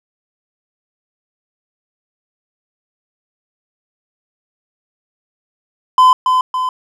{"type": "tone with echo", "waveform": "triangle", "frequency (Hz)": 1019, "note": "C6", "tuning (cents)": -46, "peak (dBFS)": -3, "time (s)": [5.98, 6.13], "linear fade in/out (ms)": 2, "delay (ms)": 280, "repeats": 2, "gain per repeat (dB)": -5, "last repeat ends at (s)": 6.69, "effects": []}